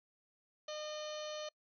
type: harmonic tone with a mistuned harmonic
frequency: 608 Hz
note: D#5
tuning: 40 cents flat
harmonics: 1 / 2 / 3 / 4 / 5 / 6 / 7 / 8 / 9 / 10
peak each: -42 / -51 / -56 / -57 / -51 / -54 / -52 / -62 / -61 / -56 dBFS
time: 0.68-1.49 s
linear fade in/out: 5 ms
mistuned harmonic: 9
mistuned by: +52 cents
effects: noise-tail reverb RT60 0.1 s tail -26 dB re dry